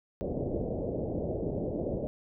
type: low-pass noise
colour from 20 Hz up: white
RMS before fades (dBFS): -33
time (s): 0.21-2.07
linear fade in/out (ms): 0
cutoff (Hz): 610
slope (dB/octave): 48
effects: none